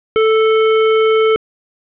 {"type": "tone", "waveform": "square", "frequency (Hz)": 440, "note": "A4", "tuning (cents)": 0, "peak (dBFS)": -10, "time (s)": [0.16, 1.36], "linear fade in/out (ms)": 0, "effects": ["resampled to 8000 Hz", "7-bit"]}